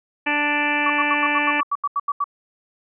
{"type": "harmonic tone", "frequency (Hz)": 293.7, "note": "D4", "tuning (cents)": 0, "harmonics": [1, 2, 3, 4, 5, 6, 7, 8, 9, 10], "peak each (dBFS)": [-27, -32, -25, -33, -34, -24, -34, -24, -27, -35], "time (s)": [0.26, 1.61], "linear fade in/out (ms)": 10}
{"type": "tone bursts", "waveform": "sine", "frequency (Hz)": 1143, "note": "D6", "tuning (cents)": -47, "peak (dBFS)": -18, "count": 12, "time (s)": [0.86, 2.242], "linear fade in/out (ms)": 5, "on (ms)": 40, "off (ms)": 82}
{"effects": []}